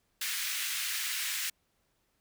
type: high-pass noise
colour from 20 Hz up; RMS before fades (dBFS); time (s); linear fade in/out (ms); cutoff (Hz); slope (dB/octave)
pink; -34; 0.21-1.5; 5; 1700; 24
effects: pink hiss -75 dBFS RMS until 2.2 s